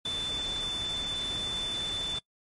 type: tone in noise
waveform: sine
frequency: 3520 Hz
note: A7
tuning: in tune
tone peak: -30 dBFS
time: 0.05-2.19 s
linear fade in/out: 5 ms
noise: pink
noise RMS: -40 dBFS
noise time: 0.05-2.19 s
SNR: +7 dB
effects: noise-tail reverb RT60 0.1 s tail -24 dB re dry + MP3 48 kbps